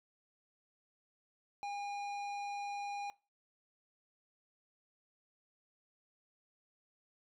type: tone with tanh clipping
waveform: triangle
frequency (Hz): 811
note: G#5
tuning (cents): -41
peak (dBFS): -40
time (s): 1.63-3.1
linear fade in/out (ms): 0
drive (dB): 17
effects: noise-tail reverb RT60 0.3 s tail -21 dB re dry